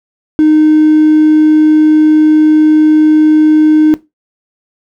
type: tone with hard clipping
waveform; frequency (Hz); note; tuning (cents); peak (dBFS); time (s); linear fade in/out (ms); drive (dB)
triangle; 308.2; D#4; -16; -4; 0.39-3.94; 0; 4
effects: noise-tail reverb RT60 0.2 s tail -17 dB re dry